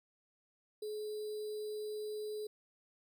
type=tone with sample-and-hold; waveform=sine; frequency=424.7 Hz; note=G#4; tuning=39 cents sharp; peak=-38 dBFS; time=0.82-2.47 s; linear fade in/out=5 ms; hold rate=4410 Hz; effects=none